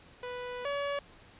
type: tone pair in turn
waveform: sawtooth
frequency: 493.9 / 567.6 Hz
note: B4 / C#5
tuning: 0 / +41 cents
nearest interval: major second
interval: 241 cents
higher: second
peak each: -33 / -27 dBFS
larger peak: second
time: 0.23-0.65 / 0.65-0.99 s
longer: first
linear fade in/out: 2 ms
effects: pink hiss -56 dBFS RMS until 1.39 s + resampled to 8000 Hz